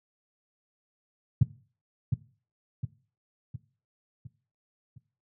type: tone with echo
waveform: sine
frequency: 124.5 Hz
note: B2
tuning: 14 cents sharp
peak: -13 dBFS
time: 1.41-1.43 s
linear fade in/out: 5 ms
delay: 710 ms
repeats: 5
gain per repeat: -6 dB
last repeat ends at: 4.98 s
effects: noise-tail reverb RT60 0.4 s tail -17 dB re dry + high-pass 80 Hz 12 dB/octave